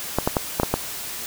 clicks, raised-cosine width 1 ms, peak -4 dBFS, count 6, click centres 0.186 / 0.275 / 0.368 / 0.599 / 0.633 / 0.74 s, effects white hiss -32 dBFS RMS until 1.26 s

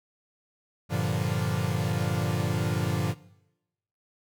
45% pulse chord, G minor seventh, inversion none, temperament equal, 98 / 116.54 / 146.83 / 174.61 Hz, G2 / Bb2 / D3 / F3, 0 / 0 / 0 / 0 cents, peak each -31 dBFS, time 0.89-3.15 s, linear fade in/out 50 ms, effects noise-tail reverb RT60 0.9 s tail -20 dB re dry

